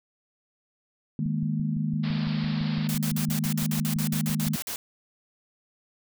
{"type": "chord", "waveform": "sine", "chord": "D# suspended fourth", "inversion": "none", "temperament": "just", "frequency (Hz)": [155.56, 207.4, 233.3], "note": ["D#3", "G#3", "A#3"], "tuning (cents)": [0, -2, 2], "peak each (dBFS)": [-27, -30, -31], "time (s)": [1.19, 4.56], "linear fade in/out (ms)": 2}
{"type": "click train", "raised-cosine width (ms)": 5, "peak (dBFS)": -27, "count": 20, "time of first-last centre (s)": [1.26, 4.469], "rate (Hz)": 5.92}
{"type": "low-pass noise", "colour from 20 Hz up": "white", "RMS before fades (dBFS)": -40, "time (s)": [2.03, 2.88], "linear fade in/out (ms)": 10, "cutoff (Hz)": 4900, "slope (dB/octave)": 96}
{"type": "noise bursts", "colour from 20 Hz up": "white", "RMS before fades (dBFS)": -33, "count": 14, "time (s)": [2.89, 4.759], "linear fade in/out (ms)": 0, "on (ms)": 88, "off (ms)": 49}
{"effects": []}